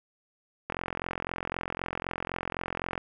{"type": "click train", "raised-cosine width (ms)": 0.5, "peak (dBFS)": -16, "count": 101, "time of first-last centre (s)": [0.7, 2.978], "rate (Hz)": 43.9, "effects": []}